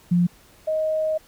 sine tone pair in turn, 175.4 / 626.5 Hz, F3 / D#5, +8 / +12 cents, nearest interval octave + minor seventh, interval 2204 cents, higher second, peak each -15 / -20 dBFS, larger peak first, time 0.11-0.27 / 0.67-1.18 s, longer second, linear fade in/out 10 ms, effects pink hiss -53 dBFS RMS until 1.27 s

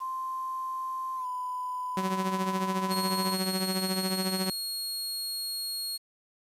sine tone with pitch glide, 1043 to 1001.1 Hz, C6 to B5, -6 to +23 cents, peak -31 dBFS, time 0-3.35 s, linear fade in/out 20 ms, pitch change -71 cents, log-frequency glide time 1.16-1.26 s
sawtooth tone with tremolo, 188.2 Hz, F#3, 30 cents sharp, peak -22 dBFS, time 1.97-4.5 s, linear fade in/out 2 ms, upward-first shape triangle, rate 14 Hz, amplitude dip 70%
sawtooth tone, 4300 Hz, C8, 47 cents sharp, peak -29 dBFS, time 2.9-5.98 s, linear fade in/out 20 ms
effects resampled to 32000 Hz + 9-bit

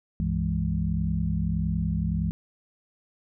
sine tone cluster, 66 / 96.7 / 165.5 / 207.1 Hz, C2 / G2 / E3 / G#3, +16 / -23 / +7 / -5 cents, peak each -29 / -31 / -27 / -31 dBFS, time 0.2-2.31 s, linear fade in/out 0 ms, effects none

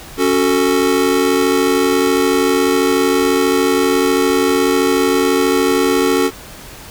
square chord, F# minor, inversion second, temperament just, 277.5 / 370 / 444 Hz, C#4 / F#4 / A4, +2 / 0 / +16 cents, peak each -17 dBFS, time 0.17-6.31 s, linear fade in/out 50 ms, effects pink hiss -35 dBFS RMS until 6.9 s

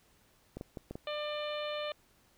clicks, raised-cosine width 2 ms, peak -27 dBFS, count 5, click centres 0.57 / 0.611 / 0.772 / 0.91 / 0.955 s
harmonic tone, 597 Hz, D5, 28 cents sharp, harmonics 1 / 2 / 3 / 4 / 5 / 6 / 7, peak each -36 / -43 / -48 / -46 / -45 / -46 / -52 dBFS, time 1.07-1.92 s, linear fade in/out 2 ms
effects pink hiss -67 dBFS RMS until 2.37 s

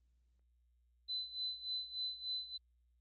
sine tone with tremolo, 4022 Hz, B7, 31 cents sharp, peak -36 dBFS, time 1.08-2.58 s, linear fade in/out 20 ms, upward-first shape sine, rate 3.4 Hz, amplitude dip 80%, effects added 60 Hz sine -70 dBFS peak until 3 s + Opus 32 kbps

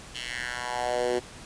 10% pulse tone with high-pass filter sweep, 123 Hz, B2, 7 cents flat, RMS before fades -30 dBFS, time 0.14-1.2 s, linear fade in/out 20 ms, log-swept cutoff 3000 to 350 Hz, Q 2.9, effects pink hiss -45 dBFS RMS until 1.45 s + resampled to 22050 Hz

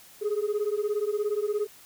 sine beating tone pair, 409.2 / 426.2 Hz, G#4 / G#4, -26 / +45 cents, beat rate 17 Hz, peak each -26 dBFS, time 0.21-1.67 s, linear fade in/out 20 ms, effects tanh soft clip ceiling -22 dBFS + white hiss -52 dBFS RMS until 1.85 s

